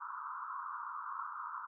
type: band-pass noise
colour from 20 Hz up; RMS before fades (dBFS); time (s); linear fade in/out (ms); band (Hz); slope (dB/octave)
pink; -43; 0-1.67; 20; 970 to 1400; 96
effects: none